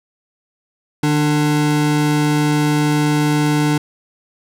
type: tone pair together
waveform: square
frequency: 150 / 296.3 Hz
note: D3 / D4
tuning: +37 / +15 cents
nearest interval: octave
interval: 1178 cents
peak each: -17 dBFS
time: 1.03-3.78 s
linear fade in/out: 5 ms
effects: low-pass 12000 Hz 12 dB/octave